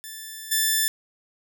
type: tone with level steps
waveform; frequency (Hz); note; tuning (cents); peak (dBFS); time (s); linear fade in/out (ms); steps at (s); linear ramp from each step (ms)
5% pulse; 1760; A6; 0; -25 / -9; 0.04-0.88; 0; 0.51; 10
effects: none